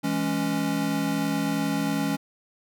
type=chord; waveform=square; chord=C# minor; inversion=first; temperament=equal; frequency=164.81 / 207.7 / 277.2 Hz; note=E3 / G#3 / C#4; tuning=0 / 0 / 0 cents; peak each=-31 / -30 / -27 dBFS; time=0.03-2.17 s; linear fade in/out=20 ms; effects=none